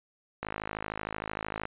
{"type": "click train", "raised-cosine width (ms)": 0.5, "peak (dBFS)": -18, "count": 66, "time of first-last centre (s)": [0.43, 1.654], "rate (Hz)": 53.1, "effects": ["resampled to 8000 Hz"]}